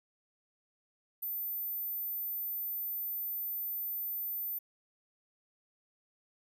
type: tone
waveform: sine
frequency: 14080 Hz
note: A9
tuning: in tune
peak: -34 dBFS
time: 1.22-4.59 s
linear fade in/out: 10 ms
effects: none